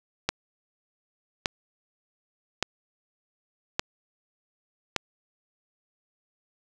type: click train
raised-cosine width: 0.2 ms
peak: -6 dBFS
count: 5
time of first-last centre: 0.29-4.963 s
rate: 0.856 Hz
effects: 8-bit